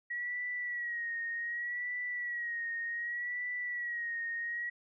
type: tone with vibrato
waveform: sine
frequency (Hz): 1913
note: A#6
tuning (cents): +44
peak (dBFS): -34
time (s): 0.1-4.7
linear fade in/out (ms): 10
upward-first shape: sine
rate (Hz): 0.66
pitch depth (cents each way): 53
effects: none